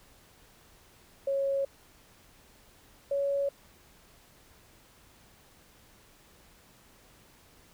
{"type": "tone pair in turn", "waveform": "sine", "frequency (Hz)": [550, 559.6], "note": ["C#5", "C#5"], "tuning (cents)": [-14, 16], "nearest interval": "unison", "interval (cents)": 30, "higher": "second", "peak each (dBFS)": -26, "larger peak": "neither", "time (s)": [[1.27, 1.65], [3.11, 3.49]], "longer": "neither", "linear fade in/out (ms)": 5, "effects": ["pink hiss -59 dBFS RMS until 7.73 s"]}